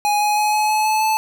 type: tone with pitch steps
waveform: square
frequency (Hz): 830.6 / 837.3 / 844.1 / 851 / 857.9 / 864.9 / 871.9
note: G#5 / G#5 / G#5 / G#5 / A5 / A5 / A5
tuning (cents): 0 / +14 / +28 / +42 / -44 / -30 / -16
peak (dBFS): -16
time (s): 0.05-1.17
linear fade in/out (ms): 0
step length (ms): 160
effects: none